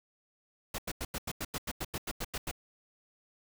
pink noise bursts, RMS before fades -36 dBFS, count 14, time 0.74-2.513 s, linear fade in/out 5 ms, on 44 ms, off 89 ms, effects none

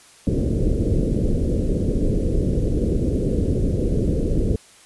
pink low-pass noise, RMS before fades -20 dBFS, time 0.27-4.56 s, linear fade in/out 2 ms, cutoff 510 Hz, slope 48 dB/octave, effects white hiss -49 dBFS RMS until 4.85 s + resampled to 24000 Hz

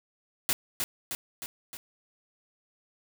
white noise with echo, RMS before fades -26 dBFS, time 0.49-0.53 s, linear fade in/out 0 ms, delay 310 ms, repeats 4, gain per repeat -4 dB, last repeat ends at 1.77 s, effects none

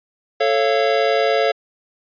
square chord, A augmented, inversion none, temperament just, 440 / 550 / 687.5 Hz, A4 / C#5 / E#5, 0 / -14 / -27 cents, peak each -20 dBFS, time 0.4-1.52 s, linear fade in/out 10 ms, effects resampled to 11025 Hz

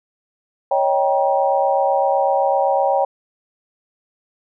sine chord, Eb dominant seventh, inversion third, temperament equal with one note detuned, 554.4 / 622.3 / 784 / 951.4 Hz, Db5 / Eb5 / G5 / Bb5, 0 / 0 / 0 / +35 cents, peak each -18 / -23 / -18 / -23 dBFS, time 0.71-3.05 s, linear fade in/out 5 ms, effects none

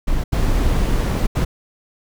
brown noise bursts at uneven times, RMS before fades -17 dBFS, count 3, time 0.07-0.24 / 0.32-1.27 / 1.35-1.45 s, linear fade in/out 10 ms, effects none

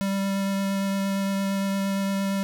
square tone with vibrato, 196 Hz, G3, in tune, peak -24 dBFS, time 0.01-2.43 s, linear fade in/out 0 ms, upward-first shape triangle, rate 8.7 Hz, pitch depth 11 cents each way, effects none

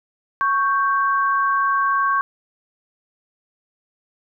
sine tone pair together, 1108.7 / 1567.9 Hz, C#6 / G6, 0 / 0 cents, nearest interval tritone, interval 600 cents, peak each -17 / -22 dBFS, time 0.41-2.21 s, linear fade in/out 0 ms, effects none

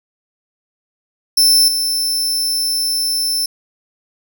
sawtooth tone with level steps, 5320 Hz, E8, 15 cents sharp, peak -6 / -13 dBFS, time 1.37-3.46 s, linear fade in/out 5 ms, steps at 1.68 s, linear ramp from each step 2 ms, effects none

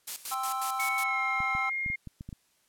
blue noise with tremolo, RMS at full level -33 dBFS, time 0.07-1.04 s, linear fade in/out 10 ms, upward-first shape square, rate 5.5 Hz, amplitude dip 80%
triangle chord, C major, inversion second, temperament equal, 784 / 1046.5 / 1318.5 Hz, G5 / C6 / E6, 0 / 0 / 0 cents, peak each -32 / -35 / -31 dBFS, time 0.31-1.7 s, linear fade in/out 10 ms
sine tone with pitch glide, 2217 to 2132 Hz, C#7 to C7, 0 to +32 cents, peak -29 dBFS, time 0.79-1.96 s, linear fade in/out 10 ms, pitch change -68 cents, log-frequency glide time 1-1.2 s
clicks, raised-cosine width 5 ms, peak -28 dBFS, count 8, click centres 1.404 / 1.551 / 1.862 / 1.901 / 2.073 / 2.209 / 2.29 / 2.328 s
effects white hiss -69 dBFS RMS until 2.68 s + low-pass 12000 Hz 12 dB/octave

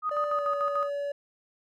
sine tone with tremolo, 1244.5 Hz, D#6, in tune, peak -25 dBFS, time 0.02-0.9 s, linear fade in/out 50 ms, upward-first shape square, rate 6.8 Hz, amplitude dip 60%
triangle tone with pitch glide, 587.3 to 570.6 Hz, D5 to C#5, 0 to +50 cents, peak -27 dBFS, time 0.11-1.12 s, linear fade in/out 5 ms, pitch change -50 cents, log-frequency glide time 0.27-0.49 s
effects none

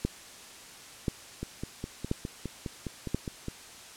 two click trains, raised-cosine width 3 ms, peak -21 / -14 dBFS, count 11 / 4, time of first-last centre 1.43-3.483 / 0.05-3.146 s, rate 4.87 / 0.969 Hz, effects white hiss -48 dBFS RMS until 3.96 s + low-pass 9000 Hz 12 dB/octave

